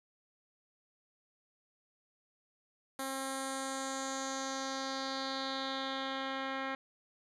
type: tone with low-pass filter sweep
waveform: 10% pulse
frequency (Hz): 267.9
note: C4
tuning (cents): +41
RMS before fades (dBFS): -38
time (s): 2.99-6.75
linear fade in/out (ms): 2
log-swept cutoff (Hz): 11000 to 2500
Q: 3.2
effects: none